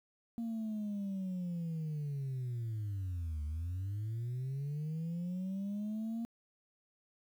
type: linear two-way sweep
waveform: sine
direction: down then up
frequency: 233.1 to 73.42 to 233.1 Hz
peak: -33 dBFS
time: 0.38-6.25 s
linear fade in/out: 0 ms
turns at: 3.44 s
effects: tanh soft clip ceiling -34 dBFS + 11-bit